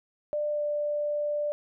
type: tone with pitch glide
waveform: sine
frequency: 595 to 590.5 Hz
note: D5 to D5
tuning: +22 to +9 cents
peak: -26 dBFS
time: 0.33-1.52 s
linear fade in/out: 0 ms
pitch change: -13 cents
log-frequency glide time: 0.51-0.62 s
effects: none